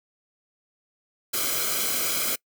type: noise with comb filter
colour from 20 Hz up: white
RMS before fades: -26 dBFS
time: 1.33-2.36 s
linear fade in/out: 10 ms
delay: 1.1 ms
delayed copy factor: -0.85
effects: noise-tail reverb RT60 0.1 s tail -24 dB re dry